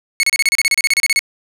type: tone bursts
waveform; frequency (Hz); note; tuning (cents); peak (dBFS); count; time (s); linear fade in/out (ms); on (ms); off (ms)
sawtooth; 2200; C#7; -14; -7; 16; 0.2-1.192; 0; 32; 32
effects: low-pass 12000 Hz 12 dB/octave